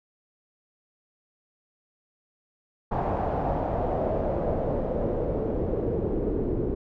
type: noise with low-pass filter sweep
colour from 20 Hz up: pink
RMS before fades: -27 dBFS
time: 2.91-6.75 s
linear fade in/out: 10 ms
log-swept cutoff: 820 to 370 Hz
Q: 3.1
effects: none